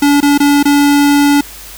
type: tone with dropouts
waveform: square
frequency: 286.8 Hz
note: D4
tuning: 41 cents flat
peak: -7 dBFS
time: 0.02-1.41 s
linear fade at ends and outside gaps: 5 ms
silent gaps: 0.205-0.227 / 0.378-0.401 / 0.629-0.653 s
effects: added 50 Hz sine -37 dBFS peak until 1.77 s + white hiss -32 dBFS RMS until 1.77 s